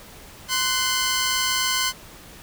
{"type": "tone pair together", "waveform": "10% pulse", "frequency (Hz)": [1039.7, 1496], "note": ["C6", "F#6"], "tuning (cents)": [-11, 19], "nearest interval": "tritone", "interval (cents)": 630, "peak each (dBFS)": [-14, -16], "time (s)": [0.48, 1.93], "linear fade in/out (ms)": 50, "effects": ["pink hiss -44 dBFS RMS until 2.42 s"]}